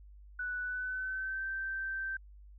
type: tone with pitch glide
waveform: sine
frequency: 1483 to 1558.5 Hz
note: F#6 to G6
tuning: +4 to -11 cents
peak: -34 dBFS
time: 0.39-2.17 s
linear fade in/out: 5 ms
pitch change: +85 cents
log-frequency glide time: 0.61-1.46 s
effects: added 50 Hz sine -51 dBFS peak until 2.58 s